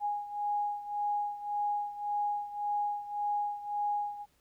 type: beating tone pair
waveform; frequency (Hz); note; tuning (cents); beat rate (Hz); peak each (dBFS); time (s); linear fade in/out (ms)
sine; 825 / 826.8; G#5 / G#5; -12 / -8; 1.8; -32 / -36; 0-4.26; 50
effects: pink hiss -70 dBFS RMS until 4.4 s